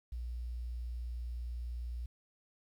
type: tone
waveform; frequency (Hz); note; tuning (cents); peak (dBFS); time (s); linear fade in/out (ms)
sine; 59.8; A#1; +45; -37; 0.12-2.06; 5
effects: 11-bit